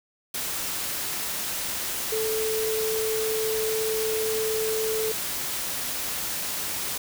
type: tone in noise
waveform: sine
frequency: 438.7 Hz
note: A4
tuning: 5 cents flat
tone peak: -25 dBFS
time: 2.12-5.12 s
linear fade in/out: 5 ms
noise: white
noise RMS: -30 dBFS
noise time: 0.34-6.98 s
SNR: +2 dB
effects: none